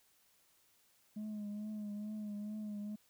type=tone with vibrato; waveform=sine; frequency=210 Hz; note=G#3; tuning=19 cents sharp; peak=-37 dBFS; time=1.16-2.96 s; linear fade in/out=10 ms; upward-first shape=triangle; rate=2.3 Hz; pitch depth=45 cents each way; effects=tanh soft clip ceiling -39 dBFS + white hiss -71 dBFS RMS until 3.09 s